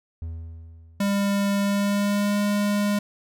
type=tone with exponential decay; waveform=triangle; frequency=82 Hz; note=E2; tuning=9 cents flat; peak=-26 dBFS; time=0.22-1.7 s; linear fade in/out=0 ms; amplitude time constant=320 ms
type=tone with pitch glide; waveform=square; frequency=200.3 to 204.9 Hz; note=G3 to G#3; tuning=+38 to -23 cents; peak=-21 dBFS; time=1-2.99 s; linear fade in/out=5 ms; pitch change=+39 cents; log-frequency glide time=1.6-2.4 s
effects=none